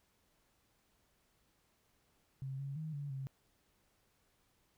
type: tone with pitch steps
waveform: sine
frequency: 134.1 / 138.5 / 156.8 / 143.2 / 134.7 Hz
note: C3 / C#3 / D#3 / D3 / C#3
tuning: +43 / -1 / +14 / -43 / -49 cents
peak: -39 dBFS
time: 2.42-3.27 s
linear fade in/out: 0 ms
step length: 170 ms
effects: pink hiss -75 dBFS RMS until 4.77 s